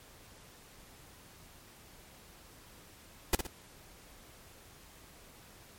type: noise with echo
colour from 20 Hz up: pink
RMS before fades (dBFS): -25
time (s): 3.33-3.35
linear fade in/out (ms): 2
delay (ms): 59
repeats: 2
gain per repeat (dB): -8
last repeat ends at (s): 3.468
effects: pink hiss -56 dBFS RMS until 5.78 s + MP3 64 kbps